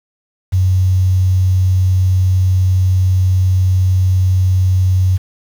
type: tone with quantisation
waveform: sine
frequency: 92.9 Hz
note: F#2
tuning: 7 cents sharp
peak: -9 dBFS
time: 0.52-5.18 s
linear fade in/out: 20 ms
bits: 6
effects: none